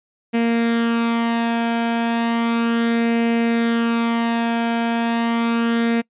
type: tone with flanger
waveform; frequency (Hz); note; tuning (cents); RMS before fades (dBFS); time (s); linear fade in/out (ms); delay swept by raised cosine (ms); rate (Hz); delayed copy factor
sawtooth; 232.1; A#3; -7; -19; 0.33-6.02; 20; 0.42 to 1.26; 0.34; +0.5
effects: noise-tail reverb RT60 0.1 s tail -25 dB re dry + resampled to 8000 Hz